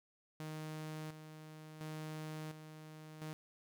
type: tone with tremolo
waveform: sawtooth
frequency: 155.56 Hz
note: D#3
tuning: in tune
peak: -39 dBFS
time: 0.4-3.33 s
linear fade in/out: 0 ms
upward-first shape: square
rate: 0.71 Hz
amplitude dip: 60%
effects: none